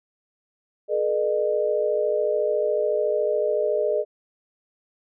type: tone cluster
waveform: sine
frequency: 426.6 / 480.5 / 608 Hz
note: G#4 / B4 / D#5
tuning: +46 / -48 / -40 cents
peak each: -24 / -27 / -23 dBFS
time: 0.88-4.05 s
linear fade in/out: 50 ms
effects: none